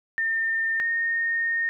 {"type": "tone pair in turn", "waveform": "sine", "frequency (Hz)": [1809, 1841.7], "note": ["A6", "A#6"], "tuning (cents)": [48, -21], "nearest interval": "unison", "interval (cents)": 31, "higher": "second", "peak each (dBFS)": -22, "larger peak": "neither", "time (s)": [[0.18, 0.8], [0.8, 1.69]], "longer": "second", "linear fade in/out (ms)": 0, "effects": []}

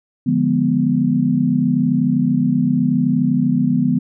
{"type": "chord", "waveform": "sine", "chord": "D diminished seventh", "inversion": "none", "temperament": "equal", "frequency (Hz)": [146.83, 174.61, 207.7, 246.9], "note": ["D3", "F3", "Ab3", "Cb4"], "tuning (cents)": [0, 0, 0, 0], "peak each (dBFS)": [-21, -20, -21, -16], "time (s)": [0.26, 3.99], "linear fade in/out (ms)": 10, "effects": []}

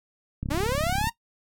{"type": "click train", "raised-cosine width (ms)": 5, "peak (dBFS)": -18, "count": 23, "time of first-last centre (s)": [0.43, 1.071], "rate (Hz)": 34.3}
{"type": "linear sweep", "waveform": "sawtooth", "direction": "up", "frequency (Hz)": [268.4, 940], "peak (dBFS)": -22, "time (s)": [0.5, 1.1], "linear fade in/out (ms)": 10}
{"effects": ["noise-tail reverb RT60 0.1 s tail -17 dB re dry"]}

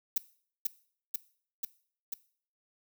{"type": "noise with echo", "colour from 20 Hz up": "violet", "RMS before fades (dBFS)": -27, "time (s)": [0.16, 0.18], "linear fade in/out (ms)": 5, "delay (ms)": 490, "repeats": 4, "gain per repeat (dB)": -2, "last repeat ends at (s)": 2.14, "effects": ["noise-tail reverb RT60 0.5 s tail -19 dB re dry"]}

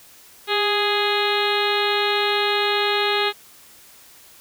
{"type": "harmonic tone with a mistuned harmonic", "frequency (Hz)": 415.3, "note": "G#4", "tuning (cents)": 0, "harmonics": [1, 2, 3, 4, 5, 6, 7, 8, 9, 10], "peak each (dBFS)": [-23, -26, -27, -28, -29, -29, -31, -29, -27, -31], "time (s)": [0.47, 3.33], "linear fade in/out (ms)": 50, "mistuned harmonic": 1, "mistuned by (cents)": -38, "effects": ["white hiss -48 dBFS RMS until 4.4 s"]}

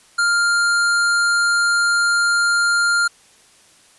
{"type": "tone", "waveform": "square", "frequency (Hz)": 1400, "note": "F6", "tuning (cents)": 4, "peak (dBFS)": -15, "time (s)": [0.18, 3.08], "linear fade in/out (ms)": 10, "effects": ["white hiss -51 dBFS RMS until 3.98 s", "resampled to 24000 Hz"]}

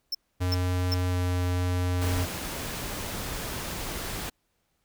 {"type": "tone bursts", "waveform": "square", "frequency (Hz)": 5340, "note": "E8", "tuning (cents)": 22, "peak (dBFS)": -27, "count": 3, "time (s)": [0.12, 0.944], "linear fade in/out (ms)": 5, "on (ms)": 28, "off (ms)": 370}
{"type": "tone with pitch glide", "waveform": "square", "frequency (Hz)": [90.5, 89.82], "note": ["F#2", "F2"], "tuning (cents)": [-38, 49], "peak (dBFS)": -25, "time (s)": [0.4, 2.26], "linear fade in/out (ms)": 20, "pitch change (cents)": -13, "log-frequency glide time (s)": [1.09, 1.15]}
{"type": "noise", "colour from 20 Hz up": "pink", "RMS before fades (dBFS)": -34, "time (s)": [2.01, 4.3], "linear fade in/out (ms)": 10}
{"effects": ["pink hiss -74 dBFS RMS until 4.84 s"]}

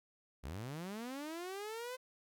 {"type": "linear sweep", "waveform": "sawtooth", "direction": "up", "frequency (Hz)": [57.2, 516], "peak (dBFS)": -38, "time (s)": [0.43, 1.97], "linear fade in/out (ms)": 20, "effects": []}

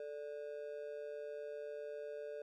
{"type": "ring-modulated tone", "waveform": "triangle", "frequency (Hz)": 513, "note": "C5", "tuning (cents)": -34, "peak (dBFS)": -38, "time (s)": [0, 2.42], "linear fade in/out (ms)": 2, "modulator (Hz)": 73.8, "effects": []}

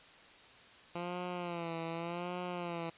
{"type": "tone with vibrato", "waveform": "10% pulse", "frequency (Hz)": 171.9, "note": "F3", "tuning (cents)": -27, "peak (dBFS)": -29, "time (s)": [0.95, 2.9], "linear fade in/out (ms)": 5, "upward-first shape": "sine", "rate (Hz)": 0.86, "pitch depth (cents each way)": 73, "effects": ["white hiss -57 dBFS RMS until 2.97 s", "resampled to 8000 Hz"]}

